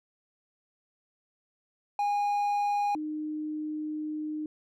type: tone pair in turn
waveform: triangle / sine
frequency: 819 / 305.9 Hz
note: G#5 / D#4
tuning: -24 / -29 cents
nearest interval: octave + perfect fourth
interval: 1705 cents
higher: first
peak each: -23 / -31 dBFS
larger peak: first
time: 1.99-2.95 / 2.95-4.46 s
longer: second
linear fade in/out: 2 ms
effects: none